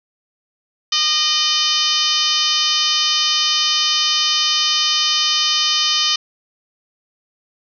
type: harmonic tone with a mistuned harmonic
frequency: 610 Hz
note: D#5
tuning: 34 cents flat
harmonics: 2 / 3 / 4 / 5 / 6 / 7 / 8 / 9 / 10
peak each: -26 / -31 / -29 / -19 / -22 / -24 / -21 / -25 / -26 dBFS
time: 0.92-6.16 s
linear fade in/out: 5 ms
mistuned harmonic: 3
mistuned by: +35 cents
effects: none